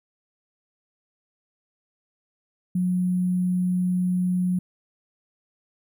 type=tone with sample-and-hold; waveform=sine; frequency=181.1 Hz; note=F#3; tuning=37 cents flat; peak=-20 dBFS; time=2.75-4.59 s; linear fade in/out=5 ms; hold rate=11025 Hz; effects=none